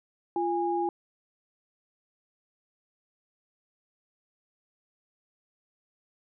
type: tone pair together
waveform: sine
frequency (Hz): 346.1 / 821.3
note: F4 / G#5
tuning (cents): -16 / -20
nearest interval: octave + minor third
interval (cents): 1496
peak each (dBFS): -28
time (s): 0.36-0.89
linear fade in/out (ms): 2
effects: none